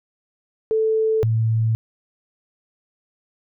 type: tone pair in turn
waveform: sine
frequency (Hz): 440 / 112.12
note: A4 / A2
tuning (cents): 0 / +33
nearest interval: 2 octaves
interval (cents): 2367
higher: first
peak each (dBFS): -16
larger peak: neither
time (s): 0.71-1.23 / 1.23-1.75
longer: neither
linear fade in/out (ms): 0
effects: none